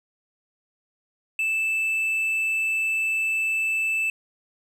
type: tone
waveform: triangle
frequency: 2637 Hz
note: E7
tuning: in tune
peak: -20 dBFS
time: 1.39-4.1 s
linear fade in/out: 2 ms
effects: none